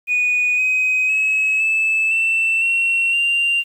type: tone with pitch steps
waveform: sine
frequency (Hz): 2470 / 2519 / 2569 / 2620 / 2672 / 2725 / 2779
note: D#7 / D#7 / E7 / E7 / E7 / F7 / F7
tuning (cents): -13 / +21 / -45 / -11 / +23 / -43 / -9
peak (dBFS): -13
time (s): 0.07-3.64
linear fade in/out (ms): 50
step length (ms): 510
effects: tanh soft clip ceiling -12 dBFS + 8-bit